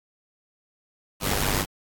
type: noise with amplitude modulation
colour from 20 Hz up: pink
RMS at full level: -22 dBFS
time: 1.2-1.66 s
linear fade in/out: 50 ms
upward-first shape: sine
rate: 98.6 Hz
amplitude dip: 80%
effects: AAC 64 kbps